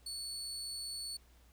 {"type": "tone", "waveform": "30% pulse", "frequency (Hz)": 4435, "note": "C#8", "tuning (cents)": 0, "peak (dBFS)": -37, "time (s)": [0.06, 1.17], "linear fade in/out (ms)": 5, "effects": ["added 60 Hz sine -61 dBFS peak until 1.52 s", "pink hiss -68 dBFS RMS until 1.52 s"]}